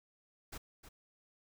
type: noise with echo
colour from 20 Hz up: pink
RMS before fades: -45 dBFS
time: 0.52-0.58 s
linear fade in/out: 10 ms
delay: 310 ms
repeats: 1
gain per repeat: -10 dB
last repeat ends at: 0.89 s
effects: none